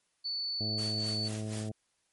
sine tone, 4476 Hz, C#8, 16 cents sharp, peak -32 dBFS, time 0.24-1.29 s, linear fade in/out 20 ms
harmonic tone, 107.8 Hz, A2, 35 cents flat, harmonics 1 / 2 / 3 / 4 / 5 / 6 / 7, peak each -36 / -39 / -45 / -47 / -51 / -48 / -56 dBFS, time 0.6-1.72 s, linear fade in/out 10 ms
white noise with tremolo, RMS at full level -42 dBFS, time 0.78-1.69 s, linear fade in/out 0 ms, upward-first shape sine, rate 4.1 Hz, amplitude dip 75%
effects white hiss -75 dBFS RMS until 2.12 s + MP3 48 kbps

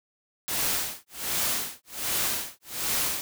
white noise with tremolo, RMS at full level -26 dBFS, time 0.48-3.21 s, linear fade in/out 0 ms, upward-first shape sine, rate 1.3 Hz, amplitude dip 100%, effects none

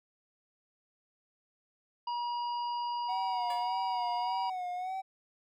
harmonic tone, 958 Hz, A#5, 47 cents sharp, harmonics 1 / 3 / 5, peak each -32 / -47 / -47 dBFS, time 2.07-4.5 s, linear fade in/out 5 ms
triangle tone with vibrato, 740 Hz, F#5, in tune, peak -32 dBFS, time 3.08-5.02 s, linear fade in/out 20 ms, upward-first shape sine, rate 1.7 Hz, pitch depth 60 cents each way
10% pulse tone with exponential decay, 572 Hz, D5, 46 cents flat, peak -34 dBFS, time 3.5-3.76 s, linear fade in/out 2 ms, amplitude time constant 55 ms
effects none

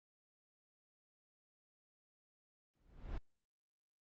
brown noise with exponential growth, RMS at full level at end -38 dBFS, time 2.75-3.18 s, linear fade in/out 5 ms, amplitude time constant 92 ms, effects low-pass 4000 Hz 12 dB/octave + Opus 24 kbps

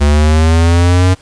square linear sweep, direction up, 71.7 to 93.1 Hz, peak -7 dBFS, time 0-1.15 s, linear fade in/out 20 ms, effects pink hiss -44 dBFS RMS until 1.21 s + resampled to 22050 Hz

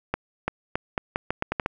accelerating click train, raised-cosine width 0.5 ms, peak -9 dBFS, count 10, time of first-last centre 0.14-1.661 s, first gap 340 ms, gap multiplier 0.81, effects none

